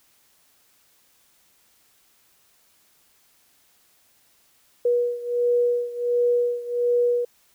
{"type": "beating tone pair", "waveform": "sine", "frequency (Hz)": [482.8, 484.2], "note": ["B4", "B4"], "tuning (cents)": [-39, -34], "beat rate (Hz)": 1.4, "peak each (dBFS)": [-21, -24], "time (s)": [4.85, 7.25], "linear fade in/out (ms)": 5, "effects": ["white hiss -61 dBFS RMS until 7.54 s"]}